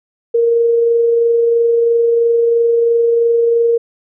sine tone with amplitude modulation, 466.2 Hz, A#4, in tune, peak -8 dBFS, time 0.34-3.78 s, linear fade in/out 10 ms, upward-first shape sine, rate 23 Hz, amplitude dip 25%, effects none

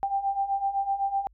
sine beating tone pair, 784 / 791.9 Hz, G5 / G5, 0 / +17 cents, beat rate 7.9 Hz, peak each -30 / -26 dBFS, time 0.03-1.27 s, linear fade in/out 0 ms, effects added 50 Hz sine -56 dBFS peak until 1.33 s

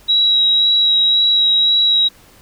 sine tone with vibrato, 3863 Hz, B7, 39 cents flat, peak -10 dBFS, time 0.08-2.09 s, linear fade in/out 20 ms, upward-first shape sine, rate 1.9 Hz, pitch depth 12 cents each way, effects pink hiss -47 dBFS RMS until 2.41 s

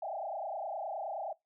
sine tone with frequency modulation, 720 Hz, F#5, 47 cents flat, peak -35 dBFS, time 0.02-1.33 s, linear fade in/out 5 ms, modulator 29.6 Hz, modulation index 3.4, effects noise-tail reverb RT60 0.2 s tail -24 dB re dry

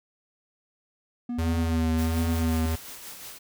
triangle tone, 241.7 Hz, B3, 37 cents flat, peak -26 dBFS, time 1.29-2.66 s, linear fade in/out 5 ms
square tone with vibrato, 82 Hz, E2, 9 cents flat, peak -25 dBFS, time 1.38-2.76 s, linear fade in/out 10 ms, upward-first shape triangle, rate 1.4 Hz, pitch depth 42 cents each way
white noise with tremolo, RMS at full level -40 dBFS, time 1.97-3.39 s, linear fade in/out 20 ms, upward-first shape sine, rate 5.6 Hz, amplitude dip 40%
effects none

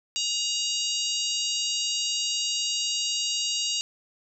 harmonic tone with a mistuned harmonic, 948 Hz, A#5, 29 cents sharp, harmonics 3 / 4 / 5 / 6 / 7 / 8, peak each -30 / -32 / -31 / -37 / -33 / -35 dBFS, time 0.16-3.81 s, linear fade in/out 0 ms, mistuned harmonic 5, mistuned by -28 cents, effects 10-bit

